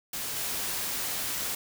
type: noise with level steps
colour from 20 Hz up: white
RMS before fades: -34 / -32 dBFS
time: 0.13-1.55 s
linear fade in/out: 5 ms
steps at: 0.36 s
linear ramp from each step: 10 ms
effects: none